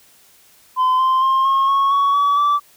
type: tone with pitch steps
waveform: sine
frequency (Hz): 1024 / 1042.5 / 1061.3 / 1080.5 / 1100 / 1119.9 / 1140.1 / 1160.7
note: C6 / C6 / C6 / C#6 / C#6 / C#6 / C#6 / D6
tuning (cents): -38 / -7 / +24 / -45 / -14 / +17 / +48 / -21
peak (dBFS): -10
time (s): 0.76-2.6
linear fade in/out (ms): 50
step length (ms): 230
effects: tanh soft clip ceiling -12 dBFS + white hiss -51 dBFS RMS until 2.76 s